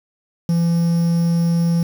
triangle tone with quantisation, 168.9 Hz, E3, 42 cents sharp, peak -12 dBFS, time 0.49-1.83 s, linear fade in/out 2 ms, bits 6, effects none

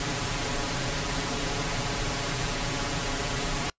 pink noise with comb filter, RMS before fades -29 dBFS, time 0-3.7 s, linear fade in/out 2 ms, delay 7.1 ms, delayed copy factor +0.8, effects noise-tail reverb RT60 0.1 s tail -24 dB re dry + resampled to 16000 Hz

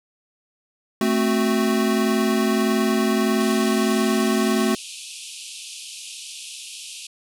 square chord, F# diminished, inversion first, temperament equal, 220 / 261.6 / 370 Hz, A3 / C4 / F#4, 0 / 0 / 0 cents, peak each -21 / -25 / -24 dBFS, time 1.01-4.75 s, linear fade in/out 2 ms
pink band-pass noise, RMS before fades -37 dBFS, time 3.4-7.07 s, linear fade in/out 5 ms, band 2500 to 11000 Hz, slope 96 dB/octave
effects none

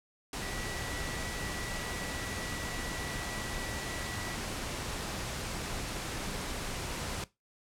sine tone in noise, 1947 Hz, B6, 25 cents flat, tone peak -44 dBFS, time 0.42-4.35 s, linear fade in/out 2 ms, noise pink, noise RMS -37 dBFS, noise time 0.33-7.24 s, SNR -10 dB, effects noise-tail reverb RT60 0.2 s tail -18 dB re dry + low-pass 10000 Hz 12 dB/octave

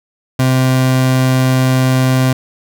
30% pulse tone, 129.7 Hz, C3, 15 cents flat, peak -7 dBFS, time 0.39-2.33 s, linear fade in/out 5 ms, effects none

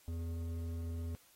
sine tone with hard clipping, 83.4 Hz, E2, 21 cents sharp, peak -39 dBFS, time 0.08-1.15 s, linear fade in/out 0 ms, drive 10 dB, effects white hiss -65 dBFS RMS until 1.35 s + AAC 48 kbps

